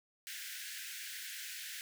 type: high-pass noise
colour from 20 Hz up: pink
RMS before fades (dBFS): -45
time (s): 0.27-1.81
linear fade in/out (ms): 0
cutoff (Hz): 1500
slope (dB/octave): 96
effects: none